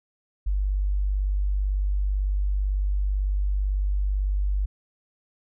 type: tone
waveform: sine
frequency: 49 Hz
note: G1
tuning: in tune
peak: -21 dBFS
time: 0.46-4.66 s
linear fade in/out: 10 ms
effects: none